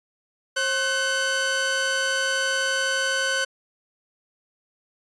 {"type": "tone pair together", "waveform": "sawtooth", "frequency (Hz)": [535, 1513.2], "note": ["C5", "F#6"], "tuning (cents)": [38, 38], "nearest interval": "octave + tritone", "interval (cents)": 1800, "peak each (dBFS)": [-24, -19], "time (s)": [0.56, 3.45], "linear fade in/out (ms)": 10, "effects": ["resampled to 22050 Hz"]}